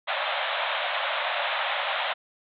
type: band-pass noise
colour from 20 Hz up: pink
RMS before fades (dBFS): -28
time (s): 0.07-2.14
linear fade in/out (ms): 20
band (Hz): 550 to 3800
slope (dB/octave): 96
effects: none